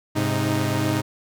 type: tone cluster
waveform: sawtooth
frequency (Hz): 104.5 / 132.5 / 310.8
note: G#2 / C3 / D#4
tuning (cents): +11 / +22 / -2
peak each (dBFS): -21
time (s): 0.15-1.02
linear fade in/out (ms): 20
effects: none